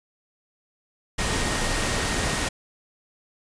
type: tone in noise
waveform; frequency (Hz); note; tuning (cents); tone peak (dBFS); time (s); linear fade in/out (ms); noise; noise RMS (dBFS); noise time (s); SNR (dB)
sine; 1864.7; A#6; 0; -35; 1.18-2.49; 10; pink; -25; 1.18-2.49; -13
effects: resampled to 22050 Hz